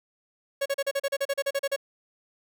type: tone bursts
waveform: 45% pulse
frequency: 554.4 Hz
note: C#5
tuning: in tune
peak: -24 dBFS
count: 14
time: 0.61-1.763 s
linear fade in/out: 10 ms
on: 48 ms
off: 37 ms
effects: none